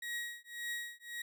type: tone with tremolo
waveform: 35% pulse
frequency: 1900 Hz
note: A#6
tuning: 33 cents sharp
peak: -34 dBFS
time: 0.02-1.22 s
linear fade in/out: 5 ms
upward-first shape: triangle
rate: 1.8 Hz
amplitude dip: 100%
effects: none